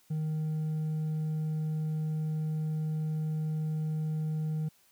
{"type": "tone with hard clipping", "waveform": "sine", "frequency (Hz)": 155.56, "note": "D#3", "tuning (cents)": 0, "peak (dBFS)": -30, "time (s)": [0.1, 4.69], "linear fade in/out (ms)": 10, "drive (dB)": 2, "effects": ["white hiss -65 dBFS RMS until 4.91 s"]}